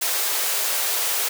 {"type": "high-pass noise", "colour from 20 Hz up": "white", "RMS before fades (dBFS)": -23, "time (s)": [0.01, 1.29], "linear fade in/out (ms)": 10, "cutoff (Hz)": 370, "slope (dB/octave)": 48, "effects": []}